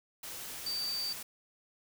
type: tone in noise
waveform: sine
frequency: 4627 Hz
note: D8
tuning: 27 cents flat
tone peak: -33 dBFS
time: 0.66-1.13 s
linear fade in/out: 5 ms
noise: white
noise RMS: -43 dBFS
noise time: 0.23-1.23 s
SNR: +7 dB
effects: none